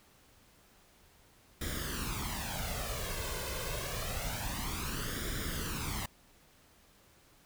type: noise with flanger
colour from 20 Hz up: pink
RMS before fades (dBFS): -37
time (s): 1.61-6.06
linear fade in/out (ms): 5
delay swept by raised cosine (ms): 0.56 to 1.96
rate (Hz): 0.27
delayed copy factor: +0.7
effects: pink hiss -63 dBFS RMS until 7.45 s